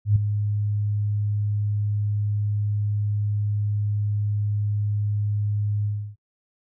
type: tone with ADSR envelope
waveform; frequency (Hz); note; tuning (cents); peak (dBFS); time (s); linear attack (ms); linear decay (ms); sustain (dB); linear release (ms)
sine; 103.83; G#2; 0; -12; 0.05-6.16; 110; 5; -9; 310
effects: noise-tail reverb RT60 0.1 s tail -26 dB re dry